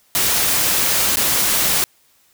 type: noise with dropouts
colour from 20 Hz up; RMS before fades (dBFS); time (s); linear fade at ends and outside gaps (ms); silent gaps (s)
white; -17; 0.15-1.84; 0; 1.158-1.17
effects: white hiss -57 dBFS RMS until 2.33 s